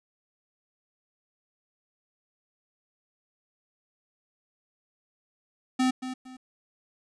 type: tone with echo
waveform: square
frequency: 256.9 Hz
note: C4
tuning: 32 cents flat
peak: -22 dBFS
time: 5.79-5.91 s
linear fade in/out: 10 ms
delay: 230 ms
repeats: 2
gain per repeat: -11 dB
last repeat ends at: 6.37 s
effects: resampled to 22050 Hz + 10-bit